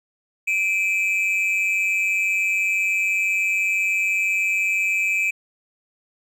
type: tone pair together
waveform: triangle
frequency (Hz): 2358 / 2548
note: D7 / D#7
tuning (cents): +6 / +41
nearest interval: minor second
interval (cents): 135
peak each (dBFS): -20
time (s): 0.47-5.31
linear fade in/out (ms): 10
effects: none